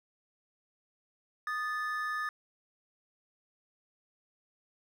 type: tone pair together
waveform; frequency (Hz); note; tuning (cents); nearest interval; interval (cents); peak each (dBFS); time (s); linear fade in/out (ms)
triangle; 1236 / 1746.9; D#6 / A6; -12 / -13; tritone; 599; -33 / -33; 1.47-2.29; 2
effects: none